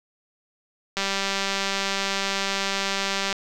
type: click train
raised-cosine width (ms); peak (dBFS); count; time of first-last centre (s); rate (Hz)
0.2; -8; 463; 0.97-3.327; 196
effects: none